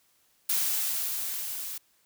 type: noise with level ramp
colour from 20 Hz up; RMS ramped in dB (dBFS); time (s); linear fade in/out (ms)
blue; -26 to -37; 0.49-1.78; 5
effects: white hiss -67 dBFS RMS until 2.05 s